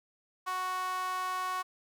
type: tone with high-pass filter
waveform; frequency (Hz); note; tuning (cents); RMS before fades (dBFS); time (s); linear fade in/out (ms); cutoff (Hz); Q
sawtooth; 370; F#4; 0; -34; 0.46-1.63; 20; 1000; 9
effects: none